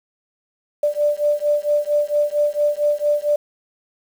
sine beating tone pair, 587.3 / 591.7 Hz, D5 / D5, 0 / +13 cents, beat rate 4.4 Hz, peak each -19 dBFS, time 0.83-3.36 s, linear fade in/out 5 ms, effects 7-bit

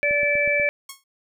harmonic tone, 580 Hz, D5, 22 cents flat, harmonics 1 / 3 / 4, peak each -23 / -27 / -20 dBFS, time 0.03-0.69 s, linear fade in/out 0 ms
click train, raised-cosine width 3 ms, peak -26 dBFS, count 5, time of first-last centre 0.11-0.598 s, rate 8.19 Hz
5% pulse tone with exponential decay, 1093 Hz, C#6, 25 cents flat, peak -20 dBFS, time 0.89-1.04 s, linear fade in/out 5 ms, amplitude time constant 32 ms
effects none

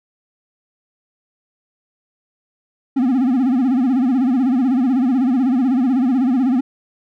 triangle tone with vibrato, 255.5 Hz, C4, 41 cents flat, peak -11 dBFS, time 2.96-6.61 s, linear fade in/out 10 ms, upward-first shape sine, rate 16 Hz, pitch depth 140 cents each way, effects none

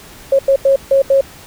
sine tone bursts at uneven times, 545 Hz, C#5, 29 cents flat, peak -7 dBFS, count 5, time 0.32-0.39 / 0.48-0.56 / 0.65-0.76 / 0.91-1.02 / 1.1-1.21 s, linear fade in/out 5 ms, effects pink hiss -38 dBFS RMS until 1.46 s

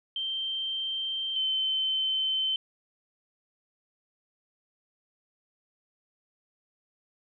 sine tone pair in turn, 3136 / 3079 Hz, G7 / G7, 0 / -32 cents, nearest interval unison, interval 32 cents, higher first, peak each -29 / -25 dBFS, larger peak second, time 0.16-1.36 / 1.36-2.56 s, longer neither, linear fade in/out 2 ms, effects none

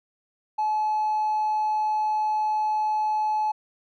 sine tone with hard clipping, 857 Hz, A5, 46 cents flat, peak -22 dBFS, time 0.58-3.52 s, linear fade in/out 10 ms, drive 1 dB, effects none

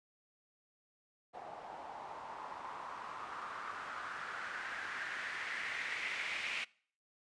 blue noise with low-pass filter sweep, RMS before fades -43 dBFS, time 1.33-6.65 s, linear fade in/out 20 ms, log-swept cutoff 750 to 2400 Hz, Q 3.6, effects noise-tail reverb RT60 0.5 s tail -23 dB re dry + resampled to 22050 Hz

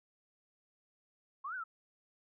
sine exponential two-way sweep, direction up then down, 1041 to 1555 to 1276 Hz, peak -38 dBFS, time 1.44-1.64 s, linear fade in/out 10 ms, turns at 1.55 s, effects none

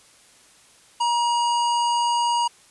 harmonic tone with a mistuned harmonic, 949 Hz, A#5, 31 cents sharp, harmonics 1 / 3 / 5 / 7 / 9, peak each -19 / -29 / -33 / -36 / -38 dBFS, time 1-2.48 s, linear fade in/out 10 ms, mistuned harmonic 3, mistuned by +17 cents, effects white hiss -53 dBFS RMS until 2.7 s + resampled to 24000 Hz

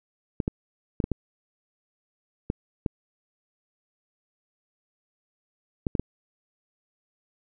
clicks, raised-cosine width 3 ms, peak -12 dBFS, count 10, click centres 0.402 / 0.479 / 1.002 / 1.041 / 1.117 / 2.501 / 2.862 / 5.868 / 5.952 / 5.996 s, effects none

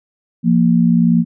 sine tone pair together, 172.39 / 233.1 Hz, F3 / A#3, -22 / 0 cents, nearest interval perfect fourth, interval 522 cents, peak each -12 dBFS, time 0.43-1.25 s, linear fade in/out 50 ms, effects none

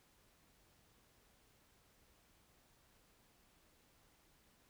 silence, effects pink hiss -71 dBFS RMS until 4.69 s

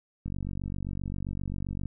click train, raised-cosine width 5 ms, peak -22 dBFS, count 77, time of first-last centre 0.26-1.857 s, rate 47.6 Hz, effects none

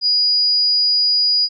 sine tone, 4900 Hz, D#8, 27 cents flat, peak -12 dBFS, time 0.01-1.49 s, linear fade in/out 50 ms, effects MP3 64 kbps

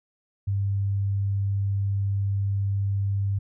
sine tone, 99.2 Hz, G2, 21 cents sharp, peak -22 dBFS, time 0.47-3.39 s, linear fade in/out 10 ms, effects none

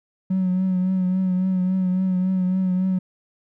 triangle tone with vibrato, 185.4 Hz, F#3, 4 cents sharp, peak -15 dBFS, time 0.3-2.99 s, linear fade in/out 10 ms, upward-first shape triangle, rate 3.6 Hz, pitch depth 39 cents each way, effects tanh soft clip ceiling -14 dBFS

